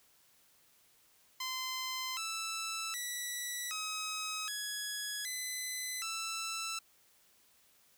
10% pulse tone with pitch steps, 1034 / 1321 / 1954 / 1272 / 1677 / 2016 / 1328 Hz, C6 / E6 / B6 / D#6 / G#6 / B6 / E6, -21 / +3 / -19 / +38 / +16 / +35 / +12 cents, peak -28 dBFS, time 1.4-6.79 s, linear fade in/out 5 ms, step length 770 ms, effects white hiss -67 dBFS RMS until 7.97 s

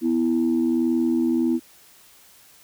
sine tone pair together, 248 / 329.6 Hz, B3 / E4, +7 / 0 cents, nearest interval perfect fourth, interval 493 cents, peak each -20 dBFS, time 0.01-1.6 s, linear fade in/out 50 ms, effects tanh soft clip ceiling -12 dBFS + white hiss -52 dBFS RMS until 2.63 s

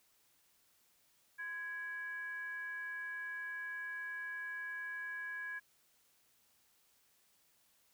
sine tone with frequency modulation, 1661.2 Hz, G#6, in tune, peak -40 dBFS, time 1.38-5.6 s, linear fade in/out 20 ms, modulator 634 Hz, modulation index 0.38, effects white hiss -72 dBFS RMS until 7.93 s

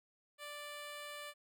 10% pulse tone, 587.3 Hz, D5, in tune, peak -37 dBFS, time 0.38-1.34 s, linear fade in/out 50 ms, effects none

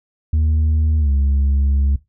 sine tone with pitch glide, 77.78 to 69.29 Hz, D#2 to C#2, 0 to 0 cents, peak -10 dBFS, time 0.33-1.96 s, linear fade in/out 5 ms, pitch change -200 cents, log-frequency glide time 0.99-1.1 s, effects noise-tail reverb RT60 0.2 s tail -20 dB re dry + tanh soft clip ceiling -12 dBFS

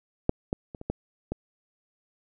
clicks, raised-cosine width 2 ms, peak -7 / -13 / -25 / -26 / -14 / -16 dBFS, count 6, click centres 0.294 / 0.529 / 0.748 / 0.814 / 0.9 / 1.32 s, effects none

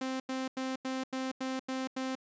sawtooth tone bursts, 261.6 Hz, C4, in tune, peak -29 dBFS, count 8, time 0.01-2.153 s, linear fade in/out 5 ms, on 190 ms, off 89 ms, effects resampled to 16000 Hz

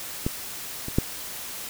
clicks, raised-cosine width 3 ms, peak -11 / -20 / -6 dBFS, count 3, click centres 0.265 / 0.884 / 0.985 s, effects white hiss -36 dBFS RMS until 1.69 s

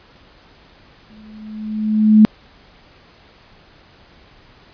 sine tone with exponential growth, 215 Hz, A3, 40 cents flat, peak -3 dBFS, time 1.1-2.25 s, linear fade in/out 0 ms, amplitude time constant 250 ms, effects pink hiss -48 dBFS RMS until 4.73 s + resampled to 11025 Hz

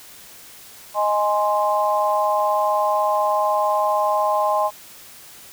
sine chord, Ab major, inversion second, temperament equal, 622.3 / 830.6 / 1046.5 Hz, Eb5 / Ab5 / C6, 0 / 0 / 0 cents, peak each -21 dBFS, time 0.94-4.71 s, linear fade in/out 50 ms, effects white hiss -43 dBFS RMS until 5.52 s

